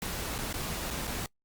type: noise with dropouts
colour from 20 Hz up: pink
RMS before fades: -35 dBFS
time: 0.02-1.26 s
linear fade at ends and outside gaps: 1 ms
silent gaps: 0.381-0.387 / 0.528-0.54 / 0.904-0.908 / 1.072-1.076 s
effects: noise-tail reverb RT60 0.1 s tail -24 dB re dry + Opus 48 kbps